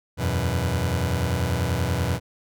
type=chord; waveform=sawtooth; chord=E suspended second; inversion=none; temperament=just; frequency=82.41 / 92.71 / 123.61 Hz; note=E2 / F#2 / B2; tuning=0 / +4 / +2 cents; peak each=-22 dBFS; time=0.17-2.2 s; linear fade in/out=50 ms; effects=none